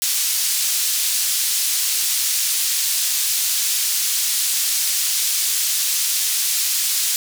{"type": "band-pass noise", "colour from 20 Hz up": "pink", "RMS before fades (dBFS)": -20, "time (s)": [0.02, 7.16], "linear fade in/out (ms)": 0, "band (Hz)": [4800, 16000], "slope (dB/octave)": 12, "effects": []}